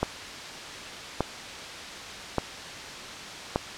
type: click train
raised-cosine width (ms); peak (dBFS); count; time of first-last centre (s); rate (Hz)
1; -9; 4; 0.03-3.559; 0.85
effects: white hiss -38 dBFS RMS until 3.77 s + low-pass 5000 Hz 12 dB/octave